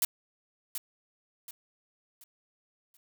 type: noise with echo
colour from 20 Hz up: blue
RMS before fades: -26 dBFS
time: 0.02-0.05 s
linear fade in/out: 2 ms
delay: 730 ms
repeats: 4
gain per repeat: -9 dB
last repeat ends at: 2.97 s
effects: none